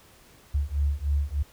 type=beating tone pair; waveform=sine; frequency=70.1 / 73.4 Hz; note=C#2 / D2; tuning=+20 / 0 cents; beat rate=3.3 Hz; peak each=-26 dBFS; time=0.54-1.43 s; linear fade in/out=10 ms; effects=pink hiss -55 dBFS RMS until 1.52 s